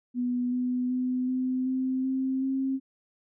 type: tone with pitch steps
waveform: sine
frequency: 246.4 / 249.7 / 253 / 256.4 / 259.8 / 263.3 / 266.8 Hz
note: B3 / B3 / B3 / C4 / C4 / C4 / C4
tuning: -4 / +19 / +42 / -35 / -12 / +11 / +34 cents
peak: -25 dBFS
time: 0.14-2.8 s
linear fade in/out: 50 ms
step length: 380 ms
effects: none